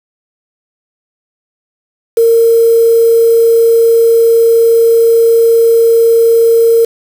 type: tone with quantisation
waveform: sine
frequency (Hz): 459.7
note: A#4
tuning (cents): -24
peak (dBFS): -4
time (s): 2.17-6.85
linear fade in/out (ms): 5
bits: 4
effects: none